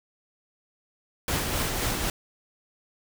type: noise with tremolo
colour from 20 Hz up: pink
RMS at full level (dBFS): -26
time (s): 1.28-2.1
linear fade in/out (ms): 2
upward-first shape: triangle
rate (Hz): 3.9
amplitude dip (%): 40
effects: none